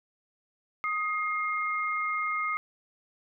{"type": "tone pair together", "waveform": "sine", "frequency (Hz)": [1250, 2127], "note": ["D#6", "C7"], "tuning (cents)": [8, 28], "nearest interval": "major sixth", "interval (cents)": 920, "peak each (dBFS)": [-29, -31], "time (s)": [0.84, 2.57], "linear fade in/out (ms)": 0, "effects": []}